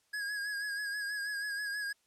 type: tone with vibrato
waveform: square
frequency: 1655 Hz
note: G#6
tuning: 6 cents flat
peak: -35 dBFS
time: 0.13-1.93 s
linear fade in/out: 10 ms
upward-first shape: sine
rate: 6.2 Hz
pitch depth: 43 cents each way
effects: white hiss -73 dBFS RMS until 2.06 s + low-pass 10000 Hz 12 dB/octave